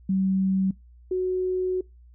sine tone pair in turn, 190.9 / 369.2 Hz, G3 / F#4, -46 / -4 cents, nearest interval major seventh, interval 1142 cents, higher second, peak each -20 / -22 dBFS, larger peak first, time 0.09-0.71 / 1.11-1.81 s, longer second, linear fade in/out 5 ms, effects noise-tail reverb RT60 0.2 s tail -23 dB re dry + added 60 Hz sine -48 dBFS peak until 2.14 s

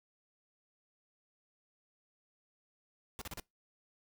pink noise bursts, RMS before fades -43 dBFS, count 4, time 3.19-3.398 s, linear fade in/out 0 ms, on 25 ms, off 36 ms, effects noise-tail reverb RT60 0.2 s tail -24 dB re dry

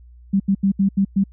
sine tone bursts at uneven times, 195.9 Hz, G3, 1 cent flat, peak -13 dBFS, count 6, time 0.33-0.4 / 0.48-0.55 / 0.63-0.72 / 0.79-0.89 / 0.97-1.05 / 1.16-1.24 s, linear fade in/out 10 ms, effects added 60 Hz sine -42 dBFS peak until 1.32 s

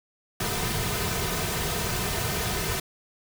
pink noise with comb filter, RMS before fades -28 dBFS, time 0.4-2.8 s, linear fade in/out 5 ms, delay 3.6 ms, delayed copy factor -0.65, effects none

